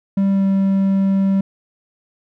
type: tone with pitch glide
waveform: triangle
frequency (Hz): 196 to 194.31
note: G3 to G3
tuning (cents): 0 to -15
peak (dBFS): -11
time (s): 0.17-1.41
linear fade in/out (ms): 5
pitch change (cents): -15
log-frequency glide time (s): 0.31-0.45
effects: none